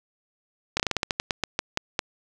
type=slowing click train; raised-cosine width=0.2 ms; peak=-6 dBFS; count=14; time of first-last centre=0.77-1.992 s; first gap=27 ms; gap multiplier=1.19; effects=none